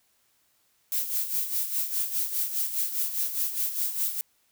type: noise with tremolo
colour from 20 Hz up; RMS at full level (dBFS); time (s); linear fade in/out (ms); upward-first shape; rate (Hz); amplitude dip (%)
violet; -26; 0.92-4.21; 0; sine; 4.9; 65
effects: white hiss -68 dBFS RMS until 4.51 s